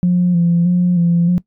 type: tone with vibrato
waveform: sine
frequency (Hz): 174.5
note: F3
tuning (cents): -1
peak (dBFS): -9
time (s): 0.03-1.38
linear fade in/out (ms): 0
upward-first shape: square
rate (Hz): 1.6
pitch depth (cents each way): 34
effects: noise-tail reverb RT60 0.1 s tail -20 dB re dry + tanh soft clip ceiling -6 dBFS